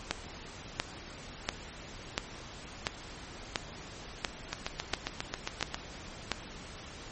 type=two click trains; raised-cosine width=0.2 ms; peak=-10 / -14 dBFS; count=10 / 10; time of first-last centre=0.11-6.317 / 4.53-5.745 s; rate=1.45 / 7.41 Hz; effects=pink hiss -46 dBFS RMS until 7.11 s + MP3 32 kbps